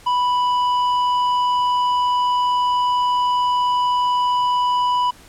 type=tone with tanh clipping; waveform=sine; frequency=987.8 Hz; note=B5; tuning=in tune; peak=-17 dBFS; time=0.06-5.11 s; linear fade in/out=10 ms; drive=8 dB; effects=pink hiss -46 dBFS RMS until 5.28 s + low-pass 12000 Hz 12 dB/octave